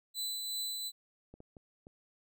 sawtooth tone with tremolo, 4000 Hz, B7, 21 cents sharp, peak -31 dBFS, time 0.14-0.92 s, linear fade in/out 50 ms, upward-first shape triangle, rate 2.7 Hz, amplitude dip 35%
clicks, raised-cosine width 2 ms, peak -38 dBFS, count 4, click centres 1.34 / 1.404 / 1.568 / 1.869 s
effects none

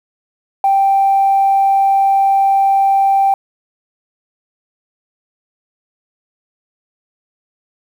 sine tone, 784 Hz, G5, in tune, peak -8 dBFS, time 0.64-3.34 s, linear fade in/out 2 ms, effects tanh soft clip ceiling -4 dBFS + 7-bit

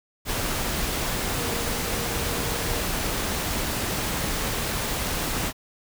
sine tone in noise, 470.8 Hz, A#4, 17 cents sharp, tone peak -36 dBFS, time 1.34-2.88 s, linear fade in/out 50 ms, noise pink, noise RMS -27 dBFS, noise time 0.25-5.53 s, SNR -12 dB, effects none

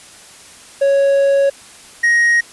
triangle tone pair in turn, 554.4 / 1879.4 Hz, C#5 / A#6, 0 / +14 cents, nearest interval octave + major sixth, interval 2114 cents, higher second, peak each -8 dBFS, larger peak neither, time 0.81-1.5 / 2.03-2.41 s, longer first, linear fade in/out 10 ms, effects white hiss -40 dBFS RMS until 2.52 s + resampled to 24000 Hz

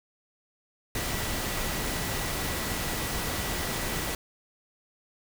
sine tone in noise, 1950 Hz, B6, 23 cents flat, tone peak -42 dBFS, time 0.95-4.15 s, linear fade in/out 2 ms, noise pink, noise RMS -31 dBFS, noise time 0.95-4.15 s, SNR -14 dB, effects none

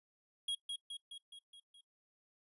square tone with echo, 3296 Hz, G#7, 14 cents flat, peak -35 dBFS, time 0.48-0.55 s, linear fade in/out 5 ms, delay 210 ms, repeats 6, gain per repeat -4 dB, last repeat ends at 1.81 s, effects noise-tail reverb RT60 0.1 s tail -20 dB re dry + resampled to 24000 Hz

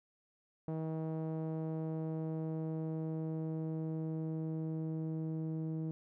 sawtooth tone with low-pass filter sweep, 159.3 Hz, D#3, 41 cents sharp, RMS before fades -38 dBFS, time 0.68-5.91 s, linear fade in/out 0 ms, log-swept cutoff 640 to 340 Hz, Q 1.2, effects none

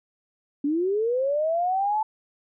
sine linear sweep, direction up, 277.2 to 880 Hz, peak -21 dBFS, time 0.64-2.03 s, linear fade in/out 5 ms, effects none

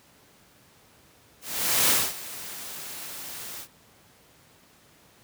white noise with ADSR envelope, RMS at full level -20 dBFS, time 1.41-3.68 s, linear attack 490 ms, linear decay 230 ms, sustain -18 dB, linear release 79 ms, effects pink hiss -57 dBFS RMS until 5.23 s + high-pass 80 Hz 12 dB/octave

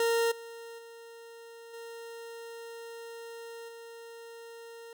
40% pulse tone with level steps, 462.5 Hz, A#4, 14 cents flat, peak -24 / -42 / -46 / -41 / -44 dBFS, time 0-4.93 s, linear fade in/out 2 ms, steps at 0.31 / 0.78 / 1.73 / 3.68 s, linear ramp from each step 10 ms, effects none

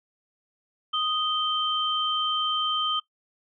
sine tone pair together, 1244.5 / 3120 Hz, D#6 / G7, 0 / -9 cents, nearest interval octave + major third, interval 1591 cents, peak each -27 / -25 dBFS, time 0.93-3 s, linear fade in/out 10 ms, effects noise-tail reverb RT60 0.1 s tail -19 dB re dry

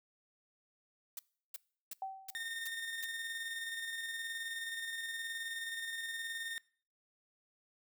blue noise bursts, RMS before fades -43 dBFS, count 6, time 1.17-3.046 s, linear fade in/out 2 ms, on 21 ms, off 350 ms
sine tone with exponential decay, 770 Hz, G5, 31 cents flat, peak -35 dBFS, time 2.02-2.48 s, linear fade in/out 2 ms, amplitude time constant 100 ms
30% pulse tone with tremolo, 1828 Hz, A#6, 34 cents flat, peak -35 dBFS, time 2.35-6.58 s, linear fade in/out 0 ms, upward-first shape square, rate 19 Hz, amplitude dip 30%
effects noise-tail reverb RT60 0.5 s tail -23 dB re dry

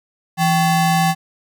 square ring-modulated tone, 472.2 Hz, A#4, 22 cents sharp, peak -11 dBFS, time 0.37-1.15 s, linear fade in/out 50 ms, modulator 305 Hz, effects none

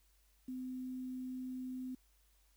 sine tone with quantisation, 255.7 Hz, C4, 40 cents flat, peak -40 dBFS, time 0.48-1.95 s, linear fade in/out 5 ms, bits 11, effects added 50 Hz sine -69 dBFS peak until 2.56 s + white hiss -74 dBFS RMS until 2.56 s

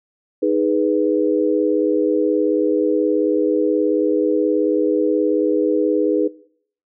sine chord, G# minor, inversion second, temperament equal, 311.1 / 415.3 / 493.9 Hz, D#4 / G#4 / B4, 0 / 0 / 0 cents, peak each -19 dBFS, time 0.42-6.28 s, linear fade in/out 10 ms, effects noise-tail reverb RT60 0.6 s tail -20 dB re dry

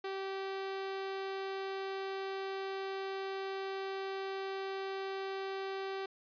sawtooth tone, 387.1 Hz, G4, 22 cents flat, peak -33 dBFS, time 0.04-6.06 s, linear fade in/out 5 ms, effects resampled to 11025 Hz

